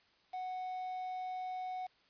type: tone with quantisation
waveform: triangle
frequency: 740 Hz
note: F#5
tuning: in tune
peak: -36 dBFS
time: 0.33-1.87 s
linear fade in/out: 10 ms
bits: 9
effects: white hiss -69 dBFS RMS until 2.09 s + resampled to 11025 Hz